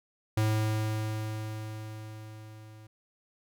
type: tone with level ramp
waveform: square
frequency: 108.5 Hz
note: A2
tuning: 24 cents flat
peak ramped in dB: -24 to -49 dBFS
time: 0.37-2.87 s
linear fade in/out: 5 ms
effects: none